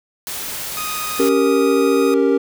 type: noise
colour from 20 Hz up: white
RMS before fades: -27 dBFS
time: 0.27-1.29 s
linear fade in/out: 0 ms
type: tone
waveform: sawtooth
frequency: 1244.5 Hz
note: D#6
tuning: in tune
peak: -21 dBFS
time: 0.77-2.14 s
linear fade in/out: 0 ms
type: chord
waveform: triangle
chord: G diminished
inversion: second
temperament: equal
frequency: 277.2 / 392 / 466.2 Hz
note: Db4 / G4 / Bb4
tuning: 0 / 0 / 0 cents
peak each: -15 dBFS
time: 1.19-2.38 s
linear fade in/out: 10 ms
effects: none